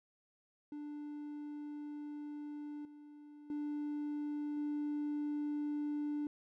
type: tone with level steps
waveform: triangle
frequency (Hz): 295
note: D4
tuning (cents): +8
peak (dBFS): -40 / -50 / -34 / -32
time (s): 0.72-6.27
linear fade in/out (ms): 2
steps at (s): 2.85 / 3.5 / 4.57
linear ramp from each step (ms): 2
effects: tanh soft clip ceiling -30 dBFS